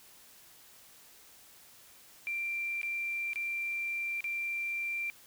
sine tone with dropouts, 2362 Hz, D7, 9 cents sharp, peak -32 dBFS, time 2.27-5.1 s, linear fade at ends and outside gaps 0 ms, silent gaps 2.815-2.831 / 3.333-3.358 / 4.206-4.242 s, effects white hiss -57 dBFS RMS until 5.26 s

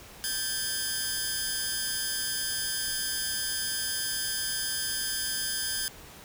10% pulse tone cluster, 1577 / 1746 / 5020 Hz, G6 / A6 / D#8, +10 / -14 / +15 cents, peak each -25 / -29 / -26 dBFS, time 0.24-5.88 s, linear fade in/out 0 ms, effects pink hiss -48 dBFS RMS until 6.24 s

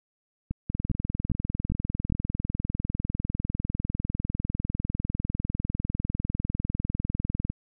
two click trains, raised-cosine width 5 ms, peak -18 / -16 dBFS, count 5 / 137, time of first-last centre 0.51-2.123 / 0.7-7.5 s, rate 2.48 / 20 Hz, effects none

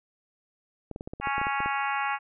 clicks, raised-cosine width 2 ms, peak -23 dBFS, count 12, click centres 0.913 / 0.961 / 1.009 / 1.075 / 1.135 / 1.2 / 1.272 / 1.381 / 1.415 / 1.469 / 1.604 / 1.66 s
harmonic tone, 277.2 Hz, C#4, in tune, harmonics 3 / 4 / 5 / 6 / 7 / 8 / 9 / 10, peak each -30 / -32 / -34 / -36 / -37 / -38 / -39 / -40 dBFS, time 1.21-2.19 s, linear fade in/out 50 ms
effects none

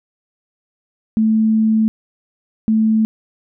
sine tone bursts at uneven times, 219.6 Hz, A3, 3 cents flat, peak -11 dBFS, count 2, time 1.17-1.88 / 2.68-3.05 s, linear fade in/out 0 ms, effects none

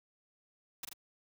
white noise with echo, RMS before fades -40 dBFS, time 0.83-0.85 s, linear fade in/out 5 ms, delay 41 ms, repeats 2, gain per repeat -3 dB, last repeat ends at 0.932 s, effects high-pass 80 Hz 12 dB/octave

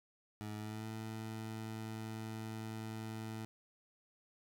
20% pulse tone with pitch glide, 106.2 to 110.52 Hz, G#2 to A2, +39 to +8 cents, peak -37 dBFS, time 0.41-3.45 s, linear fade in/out 0 ms, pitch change +69 cents, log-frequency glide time 0.56-0.87 s, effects none

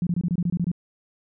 sine tone bursts, 174 Hz, F3, 6 cents flat, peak -20 dBFS, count 10, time 0.02-0.716 s, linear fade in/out 2 ms, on 48 ms, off 24 ms, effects none

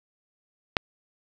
click, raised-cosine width 0.3 ms, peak -4 dBFS, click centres 0.768 s, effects none

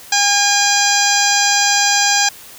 harmonic tone with a mistuned harmonic, 812 Hz, G#5, 39 cents flat, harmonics 1 / 2 / 3 / 4 / 5 / 6 / 7 / 8 / 9, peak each -18 / -18 / -22 / -23 / -23 / -19 / -23 / -21 / -20 dBFS, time 0.12-2.29 s, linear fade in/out 5 ms, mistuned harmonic 8, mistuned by -54 cents, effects white hiss -38 dBFS RMS until 2.58 s

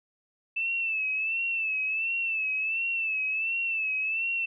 sine tone with vibrato, 2639 Hz, E7, 1 cent sharp, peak -26 dBFS, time 0.56-4.46 s, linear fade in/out 10 ms, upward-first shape sine, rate 1.4 Hz, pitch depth 64 cents each way, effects none

